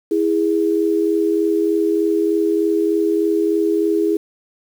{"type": "tone pair together", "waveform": "sine", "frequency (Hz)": [328.4, 411.7], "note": ["E4", "G#4"], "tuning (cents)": [-6, -15], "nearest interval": "major third", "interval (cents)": 391, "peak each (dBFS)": -17, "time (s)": [0.11, 4.17], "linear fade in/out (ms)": 5, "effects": ["7-bit"]}